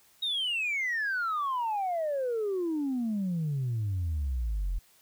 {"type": "exponential sweep", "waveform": "sine", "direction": "down", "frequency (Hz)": [3800, 41.07], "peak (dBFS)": -26, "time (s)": [0.22, 4.79], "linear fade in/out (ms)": 10, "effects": ["tanh soft clip ceiling -25 dBFS", "white hiss -62 dBFS RMS until 5.01 s"]}